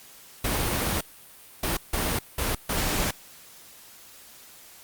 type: noise bursts at uneven times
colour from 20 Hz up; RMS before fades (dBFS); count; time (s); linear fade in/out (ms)
pink; -26; 5; 0.44-1.01 / 1.63-1.77 / 1.93-2.19 / 2.38-2.55 / 2.69-3.11; 5
effects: white hiss -49 dBFS RMS until 4.83 s + Opus 48 kbps